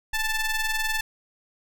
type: ring-modulated tone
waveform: sawtooth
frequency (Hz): 877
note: A5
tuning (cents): -6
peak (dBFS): -17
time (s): 0.13-1.01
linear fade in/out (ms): 5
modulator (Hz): 887
effects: none